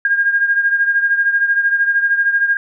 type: beating tone pair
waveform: sine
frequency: 1617 / 1630 Hz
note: G#6 / G#6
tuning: -47 / -33 cents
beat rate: 13 Hz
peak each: -13 / -19 dBFS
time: 0.05-2.57 s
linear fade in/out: 2 ms
effects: none